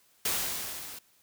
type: noise with level ramp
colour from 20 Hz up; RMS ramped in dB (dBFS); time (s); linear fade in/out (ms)
white; -28 to -44; 0.25-0.99; 5
effects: white hiss -65 dBFS RMS until 1.22 s